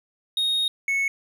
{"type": "tone pair in turn", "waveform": "triangle", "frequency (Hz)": [3729, 2204], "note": ["A#7", "C#7"], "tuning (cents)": [0, -11], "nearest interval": "major sixth", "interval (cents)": 911, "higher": "first", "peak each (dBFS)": -19, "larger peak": "neither", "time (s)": [[0.37, 0.68], [0.88, 1.08]], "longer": "first", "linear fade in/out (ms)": 2, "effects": []}